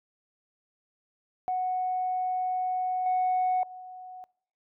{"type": "tone with level steps", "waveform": "sine", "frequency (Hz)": 738, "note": "F#5", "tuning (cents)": -5, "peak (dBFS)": [-25, -21, -40], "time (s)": [1.48, 4.24], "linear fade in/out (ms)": 0, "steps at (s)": [3.06, 3.63], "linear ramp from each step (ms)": 2, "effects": ["noise-tail reverb RT60 0.6 s tail -24 dB re dry", "tanh soft clip ceiling -20 dBFS"]}